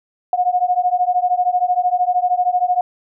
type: beating tone pair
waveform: sine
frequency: 716 / 729 Hz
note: F5 / F#5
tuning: +43 / -26 cents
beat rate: 13 Hz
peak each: -17 dBFS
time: 0.33-2.81 s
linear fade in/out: 2 ms
effects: none